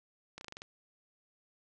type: slowing click train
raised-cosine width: 0.2 ms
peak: -27 dBFS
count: 7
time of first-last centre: 0.38-0.619 s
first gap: 31 ms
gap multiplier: 1.1
effects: resampled to 24000 Hz + 11-bit